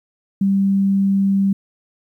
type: tone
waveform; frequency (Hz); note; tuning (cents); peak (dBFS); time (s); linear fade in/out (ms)
sine; 196; G3; 0; -13; 0.41-1.53; 5
effects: 9-bit